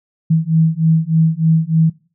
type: beating tone pair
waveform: sine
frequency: 159.7 / 163 Hz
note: D#3 / E3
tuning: +45 / -19 cents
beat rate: 3.3 Hz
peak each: -14 dBFS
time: 0.3-1.9 s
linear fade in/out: 10 ms
effects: noise-tail reverb RT60 0.4 s tail -22 dB re dry